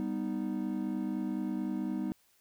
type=chord; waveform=triangle; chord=G augmented; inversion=none; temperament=equal with one note detuned; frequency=197.36 / 246.9 / 311.1 Hz; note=G3 / B3 / D#4; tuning=+12 / 0 / 0 cents; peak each=-34 dBFS; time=0-2.12 s; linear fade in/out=0 ms; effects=white hiss -68 dBFS RMS until 2.4 s